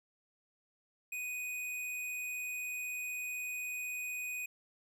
square tone, 2489 Hz, D#7, in tune, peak -38 dBFS, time 1.12-4.46 s, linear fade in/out 5 ms, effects none

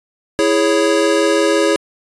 square chord, C# minor, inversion first, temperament equal, 329.6 / 415.3 / 554.4 Hz, E4 / G#4 / C#5, 0 / 0 / 0 cents, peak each -17 dBFS, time 0.39-1.76 s, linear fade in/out 0 ms, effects resampled to 22050 Hz

